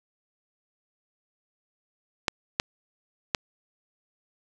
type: clicks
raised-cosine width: 0.2 ms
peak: -5 dBFS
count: 3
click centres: 2.282 / 2.599 / 3.348 s
effects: none